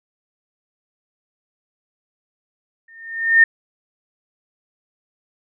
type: tone with exponential growth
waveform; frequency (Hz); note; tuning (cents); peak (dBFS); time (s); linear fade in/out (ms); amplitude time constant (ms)
sine; 1822; A#6; -40; -5; 2.88-3.44; 5; 120
effects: none